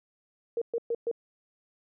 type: tone bursts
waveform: sine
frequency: 466.2 Hz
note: A#4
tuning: in tune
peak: -26 dBFS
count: 4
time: 0.57-1.114 s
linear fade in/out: 2 ms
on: 46 ms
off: 120 ms
effects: none